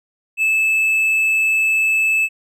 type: tone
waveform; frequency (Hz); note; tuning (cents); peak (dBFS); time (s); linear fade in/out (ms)
triangle; 2617; E7; -13; -12; 0.37-2.29; 50
effects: none